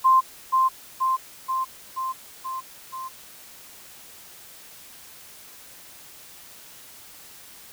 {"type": "tone with echo", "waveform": "sine", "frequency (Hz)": 1046.5, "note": "C6", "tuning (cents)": 0, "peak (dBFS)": -13, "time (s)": [0.04, 0.21], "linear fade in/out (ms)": 20, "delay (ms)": 480, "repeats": 6, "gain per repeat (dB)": -3, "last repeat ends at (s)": 3.09, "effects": ["white hiss -46 dBFS RMS until 7.72 s"]}